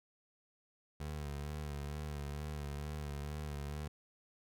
25% pulse tone with vibrato, 73.42 Hz, D2, in tune, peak -36 dBFS, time 1-3.88 s, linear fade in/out 5 ms, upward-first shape sine, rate 2.2 Hz, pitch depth 54 cents each way, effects none

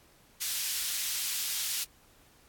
pink high-pass noise, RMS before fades -33 dBFS, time 0.4-1.85 s, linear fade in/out 20 ms, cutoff 3500 Hz, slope 12 dB/octave, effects pink hiss -61 dBFS RMS until 2.48 s + AAC 64 kbps

